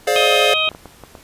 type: chord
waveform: square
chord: D half-diminished seventh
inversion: second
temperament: just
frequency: 422.9 / 528.6 / 587.3 / 704.8 Hz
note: Ab4 / C5 / D5 / F5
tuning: +31 / +18 / 0 / +16 cents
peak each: -21 dBFS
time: 0.07-0.54 s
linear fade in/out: 5 ms
type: harmonic tone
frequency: 629 Hz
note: D#5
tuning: 19 cents sharp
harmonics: 1 / 2 / 4 / 5 / 6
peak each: -25 / -24 / -19 / -20 / -23 dBFS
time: 0.16-0.69 s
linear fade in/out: 0 ms
type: clicks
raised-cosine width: 1 ms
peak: -21 dBFS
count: 6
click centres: 0.677 / 0.716 / 0.749 / 0.857 / 1.037 / 1.152 s
effects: pink hiss -46 dBFS RMS until 1.23 s + resampled to 32000 Hz